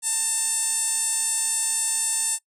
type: tone with band-pass filter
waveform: sawtooth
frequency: 896 Hz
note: A5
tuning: 31 cents sharp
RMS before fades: -24 dBFS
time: 0.02-2.39 s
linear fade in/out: 50 ms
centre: 8500 Hz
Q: 9.1
effects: noise-tail reverb RT60 0.1 s tail -21 dB re dry